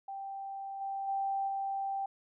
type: tone with level steps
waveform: sine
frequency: 784 Hz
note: G5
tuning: in tune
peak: -38 / -34 / -30 / -32 dBFS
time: 0.08-2.06 s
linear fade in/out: 5 ms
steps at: 0.8 / 1.07 / 1.47 s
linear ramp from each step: 20 ms
effects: none